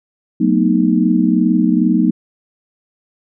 sine chord, B dominant seventh, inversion second, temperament equal with one note detuned, 185 / 224.4 / 246.9 / 311.1 Hz, F#3 / A3 / B3 / D#4, 0 / +34 / 0 / 0 cents, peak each -16 dBFS, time 0.4-2.11 s, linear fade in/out 10 ms, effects none

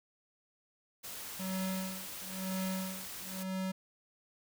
white noise, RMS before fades -44 dBFS, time 1.03-3.44 s, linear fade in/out 20 ms
square tone with tremolo, 188.5 Hz, F#3, 32 cents sharp, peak -34 dBFS, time 1.39-3.72 s, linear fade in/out 10 ms, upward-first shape sine, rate 1 Hz, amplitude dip 100%
effects none

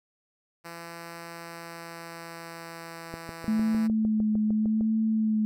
5% pulse tone with pitch glide, 168.6 to 165.7 Hz, E3 to E3, +39 to +9 cents, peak -28 dBFS, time 0.64-3.88 s, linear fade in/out 20 ms, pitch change -30 cents, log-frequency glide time 1.25-3.35 s
click train, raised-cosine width 2 ms, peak -24 dBFS, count 12, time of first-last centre 3.14-4.809 s, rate 6.59 Hz
sine tone with vibrato, 217.2 Hz, A3, 22 cents flat, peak -22 dBFS, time 3.48-5.45 s, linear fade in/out 0 ms, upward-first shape sine, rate 0.83 Hz, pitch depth 26 cents each way
effects none

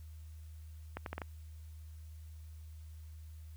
accelerating click train, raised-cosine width 0.5 ms, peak -24 dBFS, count 5, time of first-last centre 0.97-1.218 s, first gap 92 ms, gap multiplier 0.74, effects added 78 Hz sine -47 dBFS peak until 3.56 s + white hiss -68 dBFS RMS until 3.56 s

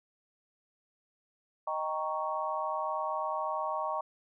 sine chord, Eb dominant seventh, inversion none, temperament equal, 622.3 / 784 / 932.3 / 1108.7 Hz, Eb5 / G5 / Bb5 / Db6, 0 / 0 / 0 / 0 cents, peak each -36 / -38 / -36 / -35 dBFS, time 1.67-4.01 s, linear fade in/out 5 ms, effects none

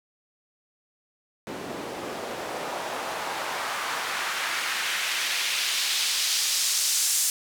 white noise with band-pass filter sweep, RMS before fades -28 dBFS, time 1.47-7.3 s, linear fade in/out 0 ms, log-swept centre 310 to 7400 Hz, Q 1.1, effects none

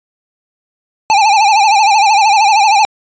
square tone with vibrato, 836 Hz, G#5, 11 cents sharp, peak -7 dBFS, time 1.1-2.85 s, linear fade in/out 0 ms, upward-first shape sine, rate 13 Hz, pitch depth 110 cents each way, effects resampled to 16000 Hz

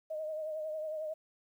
sine tone with vibrato, 622.3 Hz, D#5, in tune, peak -35 dBFS, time 0.1-1.14 s, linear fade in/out 10 ms, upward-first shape triangle, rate 11 Hz, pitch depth 49 cents each way, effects 11-bit

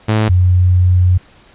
sawtooth / sine tone pair in turn, 108.6 / 90.44 Hz, A2 / F#2, -22 / -39 cents, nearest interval minor third, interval 317 cents, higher first, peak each -7 dBFS, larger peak neither, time 0.08-0.29 / 0.29-1.18 s, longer second, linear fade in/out 10 ms, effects pink hiss -46 dBFS RMS until 1.54 s + resampled to 8000 Hz

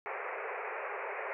pink band-pass noise, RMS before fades -39 dBFS, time 0.06-1.33 s, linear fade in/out 0 ms, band 390 to 2500 Hz, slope 96 dB/octave, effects none

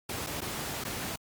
pink noise with dropouts, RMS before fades -35 dBFS, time 0.09-1.16 s, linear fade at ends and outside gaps 5 ms, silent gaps 0.265-0.269 / 0.407-0.416 / 0.84-0.849 s, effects high-pass 80 Hz 12 dB/octave + Opus 48 kbps

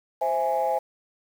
sine chord, C augmented, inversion none, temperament equal, 523.3 / 659.3 / 830.6 Hz, C5 / E5 / G#5, 0 / 0 / 0 cents, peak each -26 / -26 / -24 dBFS, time 0.21-0.79 s, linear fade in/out 10 ms, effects tanh soft clip ceiling -15 dBFS + 8-bit

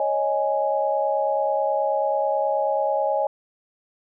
sine chord, C# suspended second, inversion none, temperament just, 554.4 / 623.7 / 831.5 Hz, C#5 / D#5 / G#5, 0 / +4 / +2 cents, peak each -24 dBFS, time 0-3.27 s, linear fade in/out 2 ms, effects none

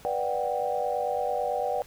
sine chord, G major seventh, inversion first, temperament just, 490 / 588 / 735 / 784 Hz, B4 / D5 / F#5 / G5, -14 / +2 / -12 / 0 cents, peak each -31 dBFS, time 0.05-1.82 s, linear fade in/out 0 ms, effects pink hiss -52 dBFS RMS until 1.86 s

